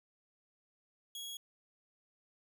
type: tone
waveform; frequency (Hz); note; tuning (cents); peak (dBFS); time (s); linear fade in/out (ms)
sawtooth; 3322; G#7; 0; -39; 1.15-1.37; 2
effects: none